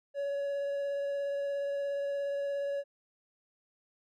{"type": "tone with vibrato", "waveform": "triangle", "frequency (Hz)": 563, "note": "C#5", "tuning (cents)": 27, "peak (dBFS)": -29, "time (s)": [0.14, 2.84], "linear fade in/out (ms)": 50, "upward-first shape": "triangle", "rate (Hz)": 17, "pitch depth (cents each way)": 13, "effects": []}